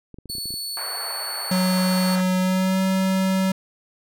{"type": "clicks", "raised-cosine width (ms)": 3, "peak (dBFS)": -27, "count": 9, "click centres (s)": [0.143, 0.186, 0.257, 0.299, 0.352, 0.383, 0.457, 0.506, 0.54]}
{"type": "tone", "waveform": "sawtooth", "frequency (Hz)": 4435, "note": "C#8", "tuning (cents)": 0, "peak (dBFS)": -25, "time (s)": [0.29, 2.16], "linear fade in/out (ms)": 10}
{"type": "band-pass noise", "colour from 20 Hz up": "white", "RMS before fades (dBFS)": -35, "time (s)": [0.77, 2.21], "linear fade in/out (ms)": 0, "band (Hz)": [550, 1700], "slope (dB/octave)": 24}
{"type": "tone with pitch glide", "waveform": "square", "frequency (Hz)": [184.7, 189.67], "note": ["F#3", "F#3"], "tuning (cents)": [-3, 43], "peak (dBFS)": -19, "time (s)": [1.51, 3.52], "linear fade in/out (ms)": 5, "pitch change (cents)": 46, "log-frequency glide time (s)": [2.4, 2.8]}
{"effects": []}